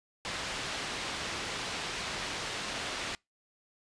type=low-pass noise; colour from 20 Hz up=white; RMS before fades=-37 dBFS; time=0.25-3.15 s; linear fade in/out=0 ms; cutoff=3900 Hz; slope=12 dB/octave; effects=noise-tail reverb RT60 0.2 s tail -26 dB re dry + resampled to 22050 Hz